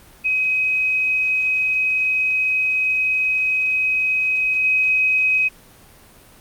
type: tone with level steps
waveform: sine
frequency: 2529 Hz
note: D#7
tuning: 28 cents sharp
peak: -16 / -14 dBFS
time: 0.24-5.49 s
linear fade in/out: 20 ms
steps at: 4.64 s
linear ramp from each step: 5 ms
effects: pink hiss -47 dBFS RMS until 6.4 s + Opus 32 kbps